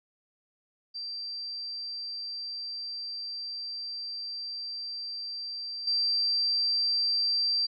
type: tone with level steps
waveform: sine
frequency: 4699 Hz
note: D8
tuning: in tune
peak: -34 / -24 dBFS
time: 0.94-7.67 s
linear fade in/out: 20 ms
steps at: 5.87 s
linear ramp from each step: 5 ms
effects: none